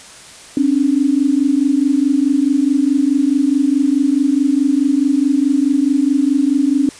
sine tone pair together, 267.7 / 292.4 Hz, C4 / D4, +40 / -7 cents, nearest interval major second, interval 153 cents, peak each -14 dBFS, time 0.57-6.89 s, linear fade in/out 2 ms, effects white hiss -38 dBFS RMS until 6.99 s + resampled to 22050 Hz

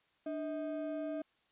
triangle ring-modulated tone, 468.1 Hz, A#4, 7 cents sharp, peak -31 dBFS, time 0.26-1.22 s, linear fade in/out 5 ms, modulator 171 Hz, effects white hiss -73 dBFS RMS until 1.51 s + resampled to 8000 Hz

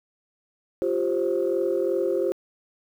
sine chord, F suspended second, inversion none, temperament equal with one note detuned, 349.2 / 392 / 528.4 Hz, F4 / G4 / C5, 0 / 0 / +17 cents, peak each -25 dBFS, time 0.82-2.32 s, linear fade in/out 0 ms, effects tanh soft clip ceiling -14 dBFS + 9-bit

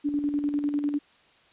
sine tone with tremolo, 290.3 Hz, D4, 20 cents flat, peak -22 dBFS, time 0.04-0.99 s, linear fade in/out 20 ms, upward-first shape square, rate 10 Hz, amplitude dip 50%, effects white hiss -59 dBFS RMS until 1.52 s + resampled to 8000 Hz

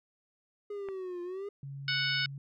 triangle exponential two-way sweep, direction down then up, 415.3 to 348 to 412 Hz, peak -34 dBFS, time 0.7-1.49 s, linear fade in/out 5 ms, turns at 1.22 s
click, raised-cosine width 0.5 ms, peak -30 dBFS, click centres 0.887 s
sine tone, 138.59 Hz, C#3, in tune, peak -39 dBFS, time 1.63-2.38 s, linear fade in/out 2 ms
harmonic tone, 740 Hz, F#5, in tune, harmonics 2 / 3 / 4 / 5 / 6 / 7, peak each -33 / -35 / -35 / -37 / -38 / -37 dBFS, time 1.88-2.26 s, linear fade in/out 2 ms
effects none

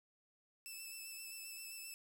10% pulse tone with vibrato, 2637 Hz, E7, in tune, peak -39 dBFS, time 0.66-1.94 s, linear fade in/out 0 ms, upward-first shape sine, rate 7.6 Hz, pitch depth 22 cents each way, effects 11-bit

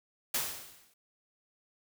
white noise with exponential decay, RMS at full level -29 dBFS, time 0.34-0.94 s, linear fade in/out 5 ms, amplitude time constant 130 ms, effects none

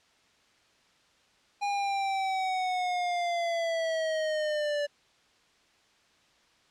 square linear sweep, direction down, 815 to 579 Hz, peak -28 dBFS, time 1.61-4.87 s, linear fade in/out 20 ms, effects white hiss -64 dBFS RMS until 6.7 s + low-pass 5000 Hz 12 dB/octave

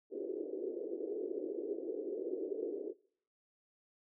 pink band-pass noise, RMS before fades -40 dBFS, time 0.1-2.94 s, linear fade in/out 50 ms, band 340 to 460 Hz, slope 48 dB/octave, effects noise-tail reverb RT60 0.6 s tail -24 dB re dry

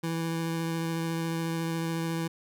25% pulse tone with vibrato, 164.81 Hz, E3, in tune, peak -25 dBFS, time 0.03-2.28 s, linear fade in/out 10 ms, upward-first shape sine, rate 14 Hz, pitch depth 11 cents each way, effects none

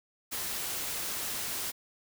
white noise, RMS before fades -35 dBFS, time 0.31-1.72 s, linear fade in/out 20 ms, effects none

